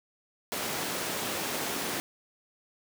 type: high-pass noise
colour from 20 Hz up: pink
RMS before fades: -33 dBFS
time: 0.52-2 s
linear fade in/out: 0 ms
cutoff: 220 Hz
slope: 12 dB/octave
effects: none